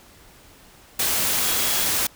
sine tone in noise, 3322 Hz, G#7, in tune, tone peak -33 dBFS, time 1.44-1.87 s, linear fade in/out 5 ms, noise white, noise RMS -22 dBFS, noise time 0.99-2.07 s, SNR -14 dB, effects pink hiss -50 dBFS RMS until 2.15 s

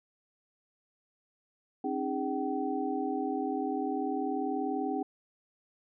sine tone cluster, 268.3 / 308.6 / 409.2 / 764 Hz, C4 / D#4 / G#4 / G5, +44 / -14 / -26 / -45 cents, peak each -34 / -35 / -36 / -35 dBFS, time 1.84-5.03 s, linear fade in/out 5 ms, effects none

